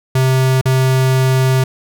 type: tone with dropouts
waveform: square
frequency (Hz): 130.81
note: C3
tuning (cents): 0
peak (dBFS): -11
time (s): 0.15-1.64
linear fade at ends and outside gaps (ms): 5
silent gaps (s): 0.613-0.655
effects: none